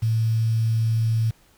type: tone with quantisation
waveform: sine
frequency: 112.6 Hz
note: A2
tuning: 40 cents sharp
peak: -18 dBFS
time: 0.02-1.31 s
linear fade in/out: 10 ms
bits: 7
effects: pink hiss -58 dBFS RMS until 1.57 s